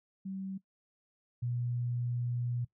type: tone pair in turn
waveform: sine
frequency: 192 / 121.3 Hz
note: G3 / B2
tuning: -36 / -31 cents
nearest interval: minor sixth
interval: 795 cents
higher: first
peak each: -36 / -31 dBFS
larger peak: second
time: 0.25-0.58 / 1.42-2.65 s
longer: second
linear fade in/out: 10 ms
effects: noise-tail reverb RT60 0.1 s tail -19 dB re dry